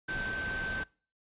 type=tone in noise; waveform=sine; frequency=1545 Hz; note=G6; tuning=26 cents flat; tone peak=-33 dBFS; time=0.08-0.84 s; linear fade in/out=10 ms; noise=pink; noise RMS=-39 dBFS; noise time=0.08-0.84 s; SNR=+3 dB; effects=noise-tail reverb RT60 0.4 s tail -24 dB re dry + resampled to 8000 Hz